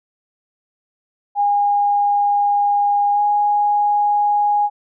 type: tone with pitch glide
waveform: sine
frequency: 816 to 826 Hz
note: G#5 to G#5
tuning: -31 to -10 cents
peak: -13 dBFS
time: 1.35-4.7 s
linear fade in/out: 50 ms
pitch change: +21 cents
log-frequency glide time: 3.13-3.2 s
effects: none